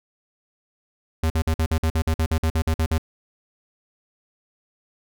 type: tone bursts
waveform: square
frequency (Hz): 80.3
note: E2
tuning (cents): -45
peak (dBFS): -19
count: 15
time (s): 1.23-2.981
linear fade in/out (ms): 5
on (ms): 71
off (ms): 49
effects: none